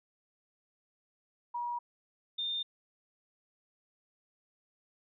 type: tone pair in turn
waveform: sine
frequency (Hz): 959 / 3621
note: A#5 / A7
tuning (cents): +49 / +49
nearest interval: octave + major seventh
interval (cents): 2300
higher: second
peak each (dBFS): -33 / -32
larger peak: second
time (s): 1.54-1.79 / 2.38-2.63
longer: neither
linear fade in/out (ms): 10
effects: none